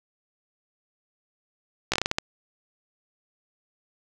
slowing click train, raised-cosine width 0.2 ms, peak -6 dBFS, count 8, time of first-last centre 1.92-2.185 s, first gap 16 ms, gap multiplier 1.28, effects none

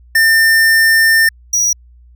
square tone pair in turn, 1800 / 5793 Hz, A6 / F#8, +39 / -38 cents, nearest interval octave + minor sixth, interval 2023 cents, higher second, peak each -8 / -11 dBFS, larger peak first, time 0.15-1.29 / 1.53-1.73 s, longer first, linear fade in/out 5 ms, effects added 60 Hz sine -40 dBFS peak until 2.15 s

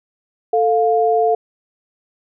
sine tone pair together, 443.1 / 703.4 Hz, A4 / F5, +12 / +12 cents, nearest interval minor sixth, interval 800 cents, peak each -15 dBFS, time 0.53-1.35 s, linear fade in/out 5 ms, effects none

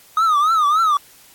triangle tone with vibrato, 1244.5 Hz, D#6, in tune, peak -11 dBFS, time 0.17-0.97 s, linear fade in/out 2 ms, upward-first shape triangle, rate 3.5 Hz, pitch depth 160 cents each way, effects white hiss -48 dBFS RMS until 1.34 s + AAC 64 kbps

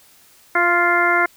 harmonic tone with a mistuned harmonic, 349.2 Hz, F4, in tune, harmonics 1 / 2 / 3 / 4 / 5 / 6, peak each -23 / -21 / -22 / -18 / -23 / -20 dBFS, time 0.55-1.26 s, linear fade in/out 5 ms, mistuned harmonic 2, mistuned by -16 cents, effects white hiss -51 dBFS RMS until 1.36 s

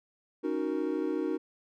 triangle chord, D# minor seventh, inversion third, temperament equal, 277.2 / 311.1 / 370 / 466.2 Hz, C#4 / D#4 / F#4 / A#4, 0 / 0 / 0 / 0 cents, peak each -34 / -30 / -32 / -34 dBFS, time 0.43-1.38 s, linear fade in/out 20 ms, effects none

